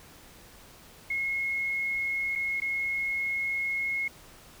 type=tone with dropouts; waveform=sine; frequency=2166 Hz; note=C#7; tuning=41 cents flat; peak=-27 dBFS; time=1.1-4.08 s; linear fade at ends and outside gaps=5 ms; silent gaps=2.354-2.357 / 2.602-2.618 s; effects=pink hiss -52 dBFS RMS until 4.6 s